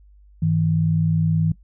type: tone pair together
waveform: sine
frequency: 101.17 / 160.6 Hz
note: G#2 / E3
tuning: -45 / -45 cents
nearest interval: minor sixth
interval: 800 cents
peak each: -23 / -17 dBFS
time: 0.42-1.52 s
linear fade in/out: 5 ms
effects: noise-tail reverb RT60 0.1 s tail -18 dB re dry + added 50 Hz sine -47 dBFS peak until 1.63 s